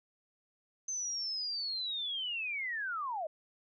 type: linear sweep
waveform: sine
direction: down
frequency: 6240 to 591 Hz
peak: -34 dBFS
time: 0.88-3.27 s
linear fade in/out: 5 ms
effects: none